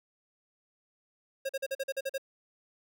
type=tone bursts; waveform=square; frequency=540 Hz; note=C#5; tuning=45 cents flat; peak=-31 dBFS; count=9; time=1.45-2.181 s; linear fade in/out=10 ms; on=43 ms; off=43 ms; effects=none